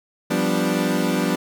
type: chord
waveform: 30% pulse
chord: G dominant seventh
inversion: third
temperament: equal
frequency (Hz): 174.61 / 196 / 246.9 / 293.7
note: F3 / G3 / B3 / D4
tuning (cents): 0 / 0 / 0 / 0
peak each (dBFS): -22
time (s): 0.3-1.36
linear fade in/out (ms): 10
effects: none